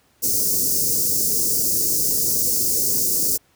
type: band-stop noise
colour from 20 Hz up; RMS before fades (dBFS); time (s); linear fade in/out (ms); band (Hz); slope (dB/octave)
white; -20; 0.22-3.38; 20; 510 to 5000; 48
effects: pink hiss -60 dBFS RMS until 3.55 s + high-pass 60 Hz 12 dB/octave